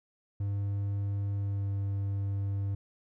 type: tone with pitch glide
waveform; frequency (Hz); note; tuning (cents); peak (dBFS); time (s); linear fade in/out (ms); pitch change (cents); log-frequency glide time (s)
triangle; 100.3 to 99.21; G2 to G2; +40 to +21; -27; 0.4-2.75; 5; -19; 1.33-1.73
effects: none